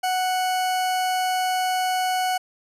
40% pulse tone, 740 Hz, F#5, in tune, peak -20 dBFS, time 0.03-2.38 s, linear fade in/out 10 ms, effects resampled to 32000 Hz

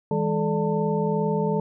sine tone cluster, 161.8 / 204.3 / 433.8 / 588 / 894 Hz, E3 / G#3 / A4 / D5 / A5, -32 / -28 / -25 / +2 / +27 cents, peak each -26 / -27 / -25 / -32 / -30 dBFS, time 0.11-1.6 s, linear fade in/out 2 ms, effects none

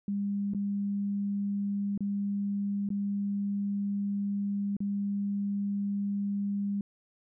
sine tone with dropouts, 201.2 Hz, G3, 45 cents sharp, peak -28 dBFS, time 0.08-6.81 s, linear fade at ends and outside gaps 2 ms, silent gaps 0.536-0.547 / 1.977-2.006 / 2.89-2.903 / 4.767-4.804 s, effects none

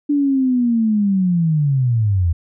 sine linear sweep, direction down, 293.7 to 80.2 Hz, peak -13 dBFS, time 0.09-2.33 s, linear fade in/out 10 ms, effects none

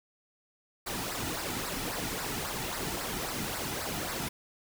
pink noise with flanger, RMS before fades -35 dBFS, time 0.86-4.29 s, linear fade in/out 10 ms, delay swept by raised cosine 0.3 to 1.9 ms, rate 3.7 Hz, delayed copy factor -0.6, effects none

